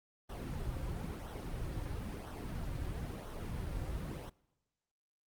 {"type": "noise with flanger", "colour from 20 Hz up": "brown", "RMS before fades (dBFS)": -40, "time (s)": [0.29, 4.3], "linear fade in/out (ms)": 10, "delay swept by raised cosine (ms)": [0.42, 4.82], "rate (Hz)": 1, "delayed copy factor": -0.6, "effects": ["noise-tail reverb RT60 1.0 s tail -23 dB re dry", "Opus 32 kbps"]}